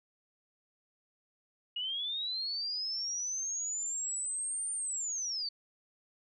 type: linear two-way sweep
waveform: sine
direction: up then down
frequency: 2865 to 9040 to 4453 Hz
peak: -33 dBFS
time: 1.76-5.49 s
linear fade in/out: 5 ms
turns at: 4.73 s
effects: none